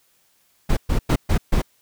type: noise bursts at uneven times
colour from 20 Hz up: brown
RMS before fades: -17 dBFS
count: 5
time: 0.69-0.77 / 0.89-0.99 / 1.09-1.16 / 1.29-1.38 / 1.52-1.62 s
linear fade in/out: 10 ms
effects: white hiss -62 dBFS RMS until 1.81 s